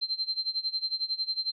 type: tone with tremolo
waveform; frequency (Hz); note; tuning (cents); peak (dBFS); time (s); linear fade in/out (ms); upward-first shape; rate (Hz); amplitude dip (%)
sine; 4128; C8; -24; -25; 0.01-1.52; 20; sine; 11; 90
effects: none